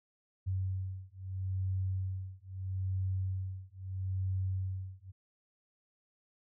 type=beating tone pair; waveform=sine; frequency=94 / 94.77 Hz; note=F#2 / F#2; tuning=+28 / +42 cents; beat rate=0.77 Hz; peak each=-36 / -36 dBFS; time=0.46-5.12 s; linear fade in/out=20 ms; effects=none